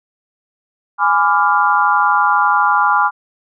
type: chord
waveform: sine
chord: G# diminished seventh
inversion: none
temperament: equal with one note detuned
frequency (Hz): 830.6 / 1002.7 / 1174.7 / 1396.9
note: G#5 / B5 / D6 / F6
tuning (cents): 0 / +26 / 0 / 0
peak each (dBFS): -16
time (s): 0.98-3.11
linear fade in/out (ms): 50
effects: none